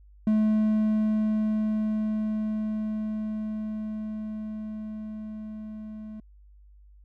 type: tone with level ramp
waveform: triangle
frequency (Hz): 215.5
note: A3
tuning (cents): -36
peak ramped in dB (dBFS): -17 to -35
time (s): 0.27-6.2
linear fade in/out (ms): 2
effects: added 50 Hz sine -50 dBFS peak until 7.04 s